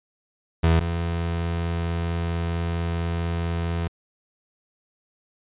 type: tone pair in turn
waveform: 30% pulse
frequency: 82.41 / 84.43 Hz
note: E2 / E2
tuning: 0 / +42 cents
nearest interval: unison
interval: 42 cents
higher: second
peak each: -13 / -21 dBFS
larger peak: first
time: 0.63-0.8 / 0.8-3.88 s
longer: second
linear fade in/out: 10 ms
effects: resampled to 8000 Hz